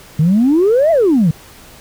sine exponential two-way sweep, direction up then down, 147.1 to 682 to 147.1 Hz, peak -7 dBFS, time 0.19-1.31 s, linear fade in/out 5 ms, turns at 0.91 s, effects tanh soft clip ceiling -5 dBFS + pink hiss -40 dBFS RMS until 1.8 s

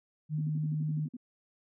sine tone, 153.2 Hz, D#3, 27 cents flat, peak -29 dBFS, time 0.29-1.09 s, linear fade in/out 50 ms
sine tone bursts, 245.7 Hz, B3, 9 cents flat, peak -38 dBFS, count 10, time 0.38-1.168 s, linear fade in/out 5 ms, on 32 ms, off 52 ms
effects none

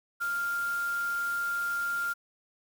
sine tone in noise, 1396.9 Hz, F6, in tune, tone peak -28 dBFS, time 0.2-2.14 s, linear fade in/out 20 ms, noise white, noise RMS -45 dBFS, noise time 0.2-2.14 s, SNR +14 dB, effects none

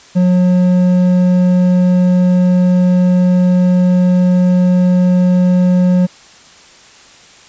sine tone with hard clipping, 180.7 Hz, F#3, 41 cents flat, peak -9 dBFS, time 0.15-6.07 s, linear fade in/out 20 ms, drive 6 dB, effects white hiss -41 dBFS RMS until 7.48 s + resampled to 16000 Hz

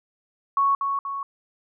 sine tone with echo, 1108.7 Hz, C#6, in tune, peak -17 dBFS, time 0.57-0.75 s, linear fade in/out 2 ms, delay 240 ms, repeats 2, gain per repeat -5 dB, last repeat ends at 1.23 s, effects none

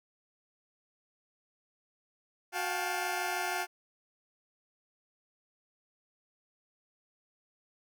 20% pulse tone cluster, 366.5 / 707 / 780 / 874 Hz, F#4 / F5 / G5 / A5, -16 / +21 / -9 / -12 cents, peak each -34 / -30 / -34 / -33 dBFS, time 2.52-3.67 s, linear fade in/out 50 ms, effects none

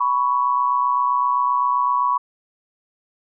sine tone pair together, 987.8 / 1115.5 Hz, B5 / C#6, 0 / +11 cents, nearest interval major second, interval 211 cents, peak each -19 dBFS, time 0-2.18 s, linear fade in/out 10 ms, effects none

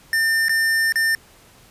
square tone with dropouts, 1800 Hz, A6, 39 cents sharp, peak -17 dBFS, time 0.13-1.15 s, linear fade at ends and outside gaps 1 ms, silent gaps 0.484-0.494 / 0.923-0.957 s, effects pink hiss -50 dBFS RMS until 1.7 s + resampled to 32000 Hz

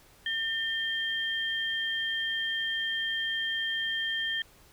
sine tone pair together, 1805 / 3176 Hz, A6 / G7, +44 / +22 cents, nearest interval minor seventh, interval 978 cents, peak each -31 / -31 dBFS, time 0.26-4.42 s, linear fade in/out 2 ms, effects pink hiss -58 dBFS RMS until 4.72 s

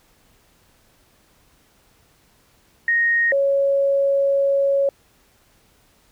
sine tone pair in turn, 1864.7 / 554.4 Hz, A#6 / C#5, 0 / 0 cents, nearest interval octave + major sixth, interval 2100 cents, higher first, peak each -15 dBFS, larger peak neither, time 2.88-3.32 / 3.32-4.89 s, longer second, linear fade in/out 2 ms, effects pink hiss -58 dBFS RMS until 6.11 s

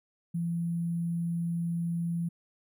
sine tone with sample-and-hold, 169.6 Hz, E3, 50 cents sharp, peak -28 dBFS, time 0.34-2.29 s, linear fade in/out 10 ms, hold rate 11025 Hz, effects none

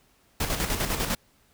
pink noise with tremolo, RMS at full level -26 dBFS, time 0.4-1.15 s, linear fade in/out 5 ms, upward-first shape square, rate 10 Hz, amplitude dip 50%, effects pink hiss -63 dBFS RMS until 1.53 s

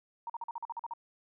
sine tone bursts, 932.3 Hz, A#5, in tune, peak -35 dBFS, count 10, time 0.27-0.936 s, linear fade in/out 2 ms, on 27 ms, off 44 ms, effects none

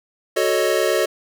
square chord, D# half-diminished seventh, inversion first, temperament equal, 370 / 440 / 554.4 / 622.3 Hz, F#4 / A4 / C#5 / D#5, 0 / 0 / 0 / 0 cents, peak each -23 dBFS, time 0.36-1.06 s, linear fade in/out 10 ms, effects none

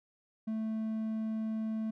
triangle tone, 220 Hz, A3, in tune, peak -30 dBFS, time 0.47-1.91 s, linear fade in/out 10 ms, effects none

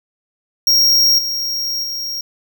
square tone with level steps, 5588 Hz, F8, in tune, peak -10 / -19 / -22 dBFS, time 0.67-2.21 s, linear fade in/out 2 ms, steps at 1.18 / 1.83 s, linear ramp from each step 10 ms, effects 8-bit

